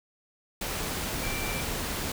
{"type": "tone in noise", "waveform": "sine", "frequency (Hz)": 2348, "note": "D7", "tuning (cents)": -1, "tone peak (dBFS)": -36, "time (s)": [1.23, 1.62], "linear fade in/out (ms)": 5, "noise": "pink", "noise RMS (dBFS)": -32, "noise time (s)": [0.61, 2.12], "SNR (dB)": -7, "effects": []}